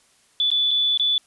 sine tone with dropouts, 3468 Hz, A7, 26 cents flat, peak -17 dBFS, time 0.4-1.18 s, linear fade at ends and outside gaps 1 ms, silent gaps 0.503-0.515 / 0.709-0.713 / 0.975-0.997 s, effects white hiss -59 dBFS RMS until 1.26 s + resampled to 24000 Hz

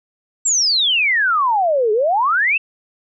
sine exponential two-way sweep, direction down then up, 7690 to 411.4 to 2761 Hz, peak -13 dBFS, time 0.45-2.58 s, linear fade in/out 10 ms, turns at 1.92 s, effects none

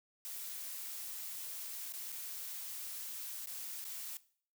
blue noise with dropouts, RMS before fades -44 dBFS, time 0.25-4.17 s, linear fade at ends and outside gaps 0 ms, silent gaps 1.923-1.937 / 2.12-2.125 / 3.458-3.472 / 3.842-3.851 s, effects noise-tail reverb RT60 0.5 s tail -18 dB re dry

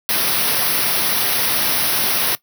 white band-stop noise, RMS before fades -18 dBFS, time 0.09-2.35 s, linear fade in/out 0 ms, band 5900 to 9300 Hz, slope 96 dB/octave, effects noise-tail reverb RT60 0.1 s tail -18 dB re dry + high-pass 100 Hz 12 dB/octave

